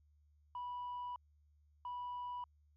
sine tone bursts at uneven times, 982 Hz, B5, 10 cents flat, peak -39 dBFS, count 2, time 0.55-1.16 / 1.85-2.44 s, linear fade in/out 2 ms, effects tanh soft clip ceiling -39 dBFS + added 74 Hz sine -67 dBFS peak until 2.76 s

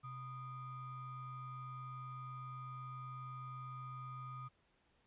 triangle ring-modulated tone, 554 Hz, C#5, 1 cent flat, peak -40 dBFS, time 0.03-4.49 s, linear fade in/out 20 ms, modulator 682 Hz, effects pink hiss -75 dBFS RMS until 5.06 s + resampled to 8000 Hz

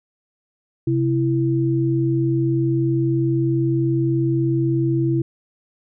sine tone pair together, 131.8 / 332.1 Hz, C3 / E4, +13 / +13 cents, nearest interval octave + major third, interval 1600 cents, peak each -19 dBFS, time 0.87-5.22 s, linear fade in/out 5 ms, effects none

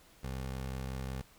20% pulse tone with vibrato, 65.41 Hz, C2, in tune, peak -32 dBFS, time 0.23-1.22 s, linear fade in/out 10 ms, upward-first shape sine, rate 17 Hz, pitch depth 10 cents each way, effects pink hiss -61 dBFS RMS until 1.38 s

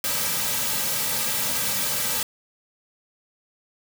white noise with comb filter, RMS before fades -25 dBFS, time 0.04-2.23 s, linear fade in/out 2 ms, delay 2.8 ms, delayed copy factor -0.95, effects none

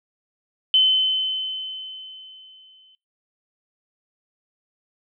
sine tone with exponential decay, 3054 Hz, G7, 46 cents flat, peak -12 dBFS, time 0.74-2.95 s, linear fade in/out 1 ms, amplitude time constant 480 ms, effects noise-tail reverb RT60 0.2 s tail -21 dB re dry

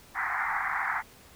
white band-pass noise, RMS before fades -30 dBFS, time 0.14-1.03 s, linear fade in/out 50 ms, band 740 to 2100 Hz, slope 96 dB/octave, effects pink hiss -54 dBFS RMS until 1.35 s

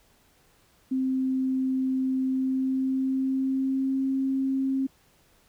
sine tone with pitch glide, 261.6 to 267.4 Hz, C4 to C4, 0 to +38 cents, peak -23 dBFS, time 0.91-4.87 s, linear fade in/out 10 ms, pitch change +38 cents, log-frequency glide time 2.25-4.03 s, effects pink hiss -62 dBFS RMS until 5.48 s

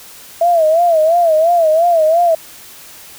sine tone with vibrato, 659.3 Hz, E5, in tune, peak -8 dBFS, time 0.41-2.35 s, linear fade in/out 5 ms, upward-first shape sine, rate 2.9 Hz, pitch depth 110 cents each way, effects white hiss -37 dBFS RMS until 3.18 s

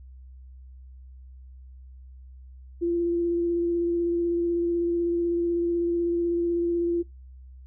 sine tone with vibrato, 342.9 Hz, F4, 32 cents flat, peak -22 dBFS, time 2.81-7.03 s, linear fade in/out 20 ms, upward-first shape square, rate 16 Hz, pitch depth 10 cents each way, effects noise-tail reverb RT60 0.2 s tail -25 dB re dry + added 64 Hz sine -43 dBFS peak until 7.66 s

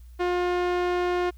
sawtooth tone with low-pass filter, 356 Hz, F4, 33 cents sharp, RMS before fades -25 dBFS, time 0.19-1.31 s, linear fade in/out 20 ms, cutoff 2900 Hz, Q 0.55, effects added 60 Hz sine -43 dBFS peak until 1.37 s + white hiss -65 dBFS RMS until 1.37 s

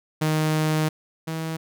sawtooth tone pair in turn, 155.56 / 160.95 Hz, D#3 / E3, 0 / -41 cents, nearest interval minor second, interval 59 cents, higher second, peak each -16 / -23 dBFS, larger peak first, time 0.21-0.89 / 1.27-1.57 s, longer first, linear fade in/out 10 ms, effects none

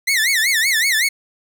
sawtooth tone with vibrato, 1965 Hz, B6, 9 cents flat, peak -11 dBFS, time 0.07-1.09 s, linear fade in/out 10 ms, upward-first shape sine, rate 5.3 Hz, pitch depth 220 cents each way, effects none

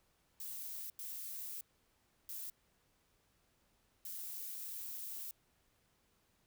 violet noise bursts at uneven times, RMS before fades -45 dBFS, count 4, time 0.4-0.9 / 0.99-1.61 / 2.29-2.5 / 4.05-5.31 s, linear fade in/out 2 ms, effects pink hiss -75 dBFS RMS until 6.46 s

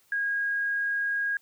sine tone, 1636 Hz, G#6, 26 cents flat, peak -25 dBFS, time 0.12-1.37 s, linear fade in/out 2 ms, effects white hiss -64 dBFS RMS until 1.41 s

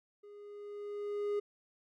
triangle tone with level ramp, 411.5 Hz, G#4, 16 cents flat, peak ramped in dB -49 to -28 dBFS, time 0.23-1.4 s, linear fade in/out 10 ms, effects none

